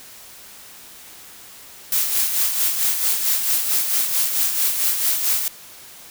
blue noise with tremolo, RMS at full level -18 dBFS, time 1.92-5.48 s, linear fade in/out 2 ms, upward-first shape sine, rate 4.5 Hz, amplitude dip 50%, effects white hiss -42 dBFS RMS until 6.1 s

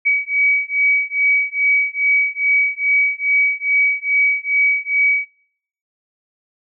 sine beating tone pair, 2269 / 2271.4 Hz, C#7 / C#7, +40 / +42 cents, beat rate 2.4 Hz, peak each -17 dBFS, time 0.05-5.26 s, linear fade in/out 20 ms, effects noise-tail reverb RT60 0.7 s tail -24 dB re dry

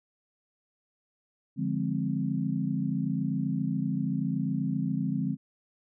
sine chord, D half-diminished seventh, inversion none, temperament equal, 146.83 / 174.61 / 207.7 / 261.6 Hz, D3 / F3 / Ab3 / C4, 0 / 0 / 0 / 0 cents, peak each -32 dBFS, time 1.56-5.37 s, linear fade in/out 50 ms, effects none

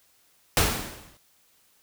pink noise with exponential decay, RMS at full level -18 dBFS, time 0.57-1.17 s, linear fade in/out 1 ms, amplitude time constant 130 ms, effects white hiss -63 dBFS RMS until 1.82 s

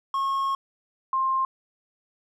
triangle / sine tone pair in turn, 1088 / 1057.6 Hz, C#6 / C6, -33 / +18 cents, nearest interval unison, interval 49 cents, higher first, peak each -21 dBFS, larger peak neither, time 0.14-0.55 / 1.13-1.45 s, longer first, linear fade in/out 2 ms, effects none

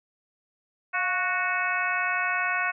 harmonic tone with a mistuned harmonic, 368.9 Hz, F#4, 5 cents flat, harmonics 2 / 3 / 4 / 5 / 6 / 7, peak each -33 / -31 / -28 / -32 / -32 / -32 dBFS, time 0.93-2.72 s, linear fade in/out 20 ms, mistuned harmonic 2, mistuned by -61 cents, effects none

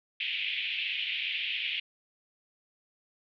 pink band-pass noise, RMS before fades -33 dBFS, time 0.2-1.8 s, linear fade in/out 5 ms, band 2300 to 3300 Hz, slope 48 dB/octave, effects none

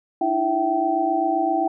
sine tone cluster, 304.2 / 331.8 / 664 / 772 Hz, D#4 / E4 / E5 / G5, -39 / +11 / +12 / -27 cents, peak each -28 / -24 / -26 / -21 dBFS, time 0.21-1.68 s, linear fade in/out 5 ms, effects none

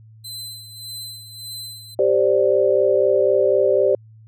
sawtooth tone with tremolo, 4054 Hz, B7, 45 cents sharp, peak -27 dBFS, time 0.24-1.95 s, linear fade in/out 10 ms, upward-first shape sine, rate 1.7 Hz, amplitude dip 65%
sine chord, G suspended fourth, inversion none, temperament equal, 392 / 523.3 / 587.3 Hz, G4 / C5 / D5, 0 / 0 / 0 cents, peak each -18 dBFS, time 1.99-3.95 s, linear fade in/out 2 ms
effects added 110 Hz sine -43 dBFS peak until 4.27 s

